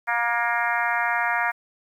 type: harmonic tone with a mistuned harmonic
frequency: 236.5 Hz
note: A#3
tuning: 25 cents sharp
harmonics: 3 / 4 / 5 / 6 / 7 / 8 / 9 / 10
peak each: -28 / -27 / -32 / -28 / -28 / -29 / -31 / -36 dBFS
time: 0.07-1.52 s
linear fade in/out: 20 ms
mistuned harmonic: 8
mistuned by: -31 cents
effects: 9-bit